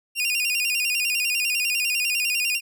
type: tone with vibrato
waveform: sawtooth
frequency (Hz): 2614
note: E7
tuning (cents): -15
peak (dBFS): -18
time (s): 0.15-2.61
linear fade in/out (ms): 50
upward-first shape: square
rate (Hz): 10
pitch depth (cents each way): 98
effects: none